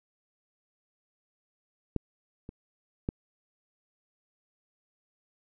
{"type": "clicks", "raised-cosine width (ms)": 3, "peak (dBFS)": [-15, -28, -16], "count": 3, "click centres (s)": [1.963, 2.491, 3.089], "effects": []}